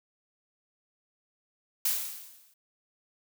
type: noise with exponential decay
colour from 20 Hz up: blue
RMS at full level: -25 dBFS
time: 1.85-2.54 s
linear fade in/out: 5 ms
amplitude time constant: 150 ms
effects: none